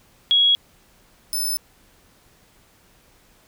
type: tone pair in turn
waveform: sine / 10% pulse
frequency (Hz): 3322 / 5273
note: G#7 / E8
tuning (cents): 0 / 0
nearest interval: minor sixth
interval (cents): 800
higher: second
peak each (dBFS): -13 / -16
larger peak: first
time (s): 0.31-0.55 / 1.33-1.57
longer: neither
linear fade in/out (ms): 0
effects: pink hiss -56 dBFS RMS until 3.47 s